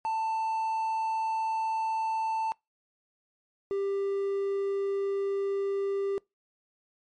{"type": "tone pair in turn", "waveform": "triangle", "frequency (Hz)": [888, 395.6], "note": ["A5", "G4"], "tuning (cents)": [16, 16], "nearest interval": "octave + major second", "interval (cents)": 1400, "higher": "first", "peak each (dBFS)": -25, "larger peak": "neither", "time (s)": [[0.05, 2.52], [3.71, 6.18]], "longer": "neither", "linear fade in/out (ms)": 0, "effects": ["noise-tail reverb RT60 0.2 s tail -25 dB re dry", "MP3 48 kbps"]}